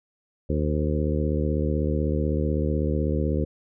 harmonic tone with a mistuned harmonic, 76 Hz, D#2, 40 cents flat, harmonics 1 / 2 / 3 / 4 / 5 / 6 / 7, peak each -25 / -28 / -30 / -31 / -32 / -33 / -33 dBFS, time 0.49-3.45 s, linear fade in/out 10 ms, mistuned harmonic 7, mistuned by -24 cents, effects none

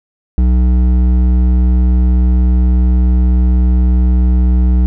triangle tone with hard clipping, 61.74 Hz, B1, in tune, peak -9 dBFS, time 0.38-4.86 s, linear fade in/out 0 ms, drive 13 dB, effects none

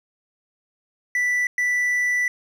triangle tone bursts at uneven times, 1973 Hz, B6, 2 cents flat, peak -17 dBFS, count 2, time 1.15-1.47 / 1.58-2.28 s, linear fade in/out 2 ms, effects none

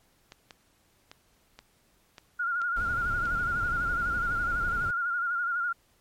clicks, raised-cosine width 0.2 ms, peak -27 dBFS, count 7, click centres 0.321 / 0.508 / 1.115 / 1.59 / 2.182 / 2.617 / 3.256 s
sine tone with vibrato, 1411 Hz, F6, 17 cents sharp, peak -26 dBFS, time 2.39-5.73 s, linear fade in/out 10 ms, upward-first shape sine, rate 12 Hz, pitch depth 56 cents each way
brown noise, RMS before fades -36 dBFS, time 2.76-4.91 s, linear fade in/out 5 ms
effects pink hiss -66 dBFS RMS until 6 s + MP3 64 kbps

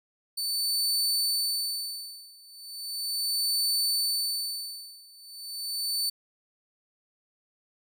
sawtooth tone with tremolo, 4520 Hz, C#8, 33 cents sharp, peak -21 dBFS, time 0.37-6.1 s, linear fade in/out 10 ms, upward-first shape sine, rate 0.37 Hz, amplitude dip 95%, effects none

